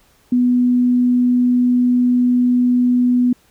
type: tone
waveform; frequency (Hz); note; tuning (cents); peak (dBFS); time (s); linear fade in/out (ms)
sine; 246.9; B3; 0; -11; 0.32-3.33; 5
effects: pink hiss -55 dBFS RMS until 3.5 s